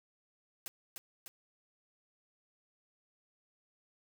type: noise with echo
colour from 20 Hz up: white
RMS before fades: -42 dBFS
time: 0.66-0.68 s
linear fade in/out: 0 ms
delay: 300 ms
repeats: 2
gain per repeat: -3 dB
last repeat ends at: 1.28 s
effects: none